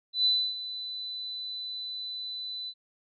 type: tone with ADSR envelope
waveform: sine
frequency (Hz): 3998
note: B7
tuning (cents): +20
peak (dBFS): -20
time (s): 0.13-2.74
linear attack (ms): 120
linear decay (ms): 290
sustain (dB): -14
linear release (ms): 59
effects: none